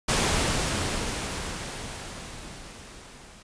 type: noise with level ramp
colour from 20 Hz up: pink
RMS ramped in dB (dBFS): -22 to -49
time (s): 0.08-3.43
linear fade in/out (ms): 10
effects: resampled to 22050 Hz